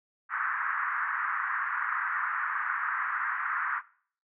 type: band-pass noise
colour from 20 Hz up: pink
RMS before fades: -31 dBFS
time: 0.29-3.82 s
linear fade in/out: 50 ms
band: 1100 to 1800 Hz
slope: 48 dB/octave
effects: noise-tail reverb RT60 0.5 s tail -20 dB re dry